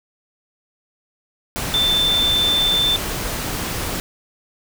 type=tone in noise; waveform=sine; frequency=3545 Hz; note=A7; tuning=12 cents sharp; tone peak=-15 dBFS; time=1.74-2.96 s; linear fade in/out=0 ms; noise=pink; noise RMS=-25 dBFS; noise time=1.56-4 s; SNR=+7 dB; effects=none